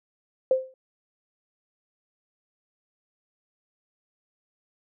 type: tone with exponential decay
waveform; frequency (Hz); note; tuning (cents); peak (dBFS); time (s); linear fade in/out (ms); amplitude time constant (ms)
sine; 521; C5; -7; -14; 0.51-0.74; 2; 48
effects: none